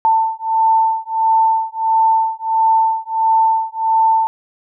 sine beating tone pair, 891 / 892.5 Hz, A5 / A5, +22 / +24 cents, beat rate 1.5 Hz, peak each -15 dBFS, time 0.05-4.27 s, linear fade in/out 0 ms, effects none

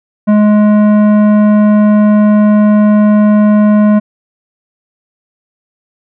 sine tone with tanh clipping, 210 Hz, G#3, 19 cents sharp, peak -6 dBFS, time 0.27-4 s, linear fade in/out 20 ms, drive 13 dB, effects none

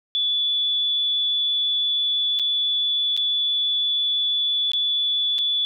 sine tone with dropouts, 3449 Hz, A7, 35 cents flat, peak -19 dBFS, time 0.15-5.65 s, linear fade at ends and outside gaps 0 ms, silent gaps 2.39-2.396 / 3.166-3.175 / 4.718-4.734 / 5.383-5.388 s, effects none

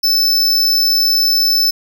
square tone, 5274 Hz, E8, in tune, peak -11 dBFS, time 0.03-1.71 s, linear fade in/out 10 ms, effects none

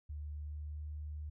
sine tone with pitch glide, 74.3 to 75.21 Hz, D2 to D2, +21 to +42 cents, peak -40 dBFS, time 0.09-1.3 s, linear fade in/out 10 ms, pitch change +21 cents, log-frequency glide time 0.35-0.8 s, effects none

